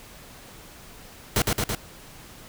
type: noise with echo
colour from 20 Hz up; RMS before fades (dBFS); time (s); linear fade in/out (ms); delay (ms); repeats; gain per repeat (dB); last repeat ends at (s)
pink; -21; 1.36-1.42; 2; 110; 3; -2; 1.75
effects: pink hiss -46 dBFS RMS until 2.48 s